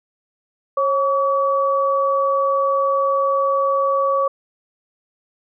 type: tone pair together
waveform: sine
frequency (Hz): 545 / 1138.3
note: C#5 / C#6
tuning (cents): -29 / +46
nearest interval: octave + minor second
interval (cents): 1275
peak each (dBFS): -18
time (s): 0.77-4.28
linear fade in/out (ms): 5
effects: none